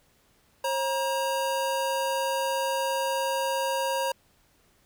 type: tone pair together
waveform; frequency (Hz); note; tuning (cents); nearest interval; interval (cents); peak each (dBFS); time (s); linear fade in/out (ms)
square; 538 / 949; C5 / A#5; +48 / +31; minor seventh; 983; -29 / -29; 0.64-4.12; 5
effects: pink hiss -64 dBFS RMS until 4.85 s